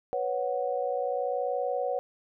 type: chord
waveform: sine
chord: B suspended second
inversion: none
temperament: equal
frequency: 493.9 / 554.4 / 740 Hz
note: B4 / C#5 / F#5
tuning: 0 / 0 / 0 cents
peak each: -31 / -31 / -32 dBFS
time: 0.13-1.99 s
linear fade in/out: 0 ms
effects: none